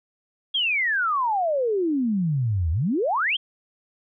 sine exponential two-way sweep, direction down then up, 3345 to 76 to 3345 Hz, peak -20 dBFS, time 0.54-3.37 s, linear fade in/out 10 ms, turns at 2.71 s, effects none

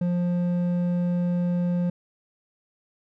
sine tone with hard clipping, 176.1 Hz, F3, 15 cents sharp, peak -23 dBFS, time 0.01-1.9 s, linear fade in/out 5 ms, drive 6 dB, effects none

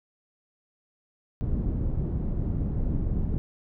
pink low-pass noise, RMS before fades -27 dBFS, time 1.41-3.38 s, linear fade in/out 0 ms, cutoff 220 Hz, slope 12 dB/octave, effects none

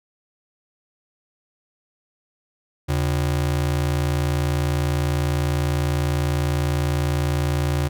square ring-modulated tone, 110 Hz, A2, in tune, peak -17 dBFS, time 2.88-7.89 s, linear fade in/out 20 ms, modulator 30 Hz, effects none

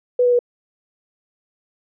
sine tone with pitch steps, 493.9 / 489.4 / 484.9 Hz, B4 / B4 / B4, 0 / -16 / -32 cents, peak -12 dBFS, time 0.19-0.391 s, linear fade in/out 5 ms, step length 67 ms, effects none

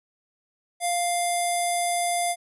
square tone with low-pass filter, 698.5 Hz, F5, in tune, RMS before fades -25 dBFS, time 0.8-2.36 s, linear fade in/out 50 ms, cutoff 10000 Hz, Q 9.4, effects none

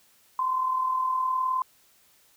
sine tone with amplitude modulation, 1032 Hz, C6, 24 cents flat, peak -21 dBFS, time 0.39-1.62 s, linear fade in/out 2 ms, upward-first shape sine, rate 39.4 Hz, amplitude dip 50%, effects white hiss -61 dBFS RMS until 2.36 s

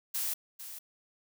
blue noise with echo, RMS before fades -33 dBFS, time 0.14-0.34 s, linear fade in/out 10 ms, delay 450 ms, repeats 1, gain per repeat -11 dB, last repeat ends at 0.79 s, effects none

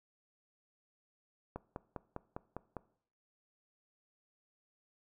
click train, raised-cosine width 1 ms, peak -26 dBFS, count 7, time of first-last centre 1.56-2.767 s, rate 4.97 Hz, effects noise-tail reverb RT60 0.6 s tail -20 dB re dry

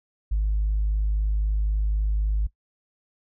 sine tone, 51.91 Hz, G#1, in tune, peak -19 dBFS, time 0.31-2.47 s, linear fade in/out 10 ms, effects noise-tail reverb RT60 0.1 s tail -19 dB re dry + tanh soft clip ceiling -17 dBFS

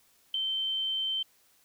sine tone with ADSR envelope, 3105 Hz, G7, 17 cents flat, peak -23 dBFS, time 0.34-1.23 s, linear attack 4 ms, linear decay 3 ms, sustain -5 dB, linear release 7 ms, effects white hiss -65 dBFS RMS until 1.64 s

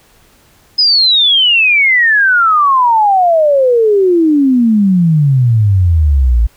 sine exponential sweep, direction down, 5100 to 54.3 Hz, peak -6 dBFS, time 0.78-6.47 s, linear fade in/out 10 ms, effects pink hiss -48 dBFS RMS until 6.56 s

